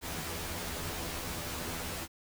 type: noise with comb filter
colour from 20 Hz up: pink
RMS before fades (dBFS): -38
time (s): 0.01-2.08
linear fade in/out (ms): 50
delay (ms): 12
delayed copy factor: +0.95
effects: none